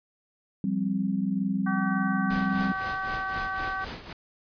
sine chord, F suspended second, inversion none, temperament just, 174.61 / 196.44 / 261.9 Hz, F3 / G3 / C4, 0 / +4 / +2 cents, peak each -32 / -26 / -31 dBFS, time 0.64-2.72 s, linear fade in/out 2 ms
harmonic tone, 382.4 Hz, G4, 43 cents flat, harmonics 2 / 3 / 4 / 5, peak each -35 / -33 / -32 / -43 dBFS, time 1.66-3.85 s, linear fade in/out 10 ms
pink noise with tremolo, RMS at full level -36 dBFS, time 2.3-4.13 s, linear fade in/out 5 ms, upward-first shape sine, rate 3.9 Hz, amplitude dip 70%
effects resampled to 11025 Hz

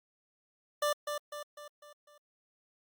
25% pulse tone with echo, 590 Hz, D5, 8 cents sharp, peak -24 dBFS, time 0.82-0.93 s, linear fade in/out 5 ms, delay 250 ms, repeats 5, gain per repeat -6 dB, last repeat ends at 2.18 s, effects Opus 48 kbps

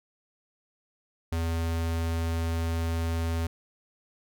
square tone, 82.7 Hz, E2, 6 cents sharp, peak -27 dBFS, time 1.32-3.47 s, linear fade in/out 5 ms, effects none

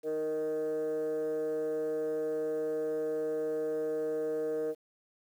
sine tone with frequency modulation, 466.2 Hz, A#4, in tune, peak -28 dBFS, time 0.03-4.75 s, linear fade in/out 50 ms, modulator 156 Hz, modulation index 0.63, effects tanh soft clip ceiling -28 dBFS + 10-bit

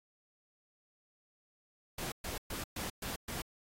pink noise bursts, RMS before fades -40 dBFS, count 6, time 1.98-3.42 s, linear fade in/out 5 ms, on 140 ms, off 120 ms, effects AAC 48 kbps

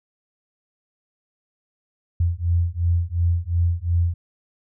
sine beating tone pair, 84.6 / 87.4 Hz, E2 / F2, +45 / +2 cents, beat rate 2.8 Hz, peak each -21 dBFS, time 2.2-4.14 s, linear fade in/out 5 ms, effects none

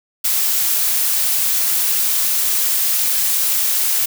blue noise, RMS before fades -17 dBFS, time 0.24-4.06 s, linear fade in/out 10 ms, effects none

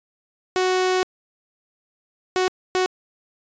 sawtooth tone bursts at uneven times, 370 Hz, F#4, in tune, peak -14 dBFS, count 3, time 0.56-1.03 / 2.36-2.48 / 2.75-2.86 s, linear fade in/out 0 ms, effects resampled to 16000 Hz

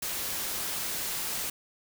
white noise, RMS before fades -33 dBFS, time 0.02-1.5 s, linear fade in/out 5 ms, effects none

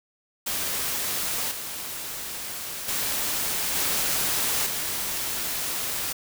white noise with level steps, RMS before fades -28 / -34 / -27 / -25 / -29 dBFS, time 0.46-6.13 s, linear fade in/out 10 ms, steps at 1.51 / 2.88 / 3.75 / 4.66 s, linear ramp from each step 5 ms, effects none

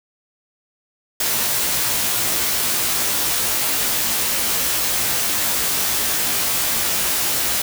white noise with comb filter, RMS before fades -20 dBFS, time 1.2-7.62 s, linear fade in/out 5 ms, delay 17 ms, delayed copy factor +1, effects none

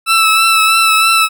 20% pulse tone with vibrato, 1318.5 Hz, E6, in tune, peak -3 dBFS, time 0.06-1.29 s, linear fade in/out 50 ms, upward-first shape triangle, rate 3.1 Hz, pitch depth 29 cents each way, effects none

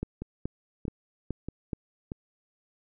two click trains, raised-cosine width 3 ms, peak -22 / -18 dBFS, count 4 / 5, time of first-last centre 0.22-2.119 / 0.03-1.732 s, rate 1.58 / 2.35 Hz, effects none

